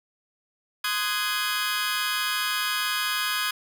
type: chord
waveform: 20% pulse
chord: Ab dominant seventh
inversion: first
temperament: just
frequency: 1038.3 / 1245.9 / 1495.1 / 1661.2 Hz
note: C6 / Eb6 / Gb6 / Ab6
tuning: -14 / +2 / +18 / 0 cents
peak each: -28 / -25 / -27 / -24 dBFS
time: 0.84-3.51 s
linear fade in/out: 5 ms
effects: none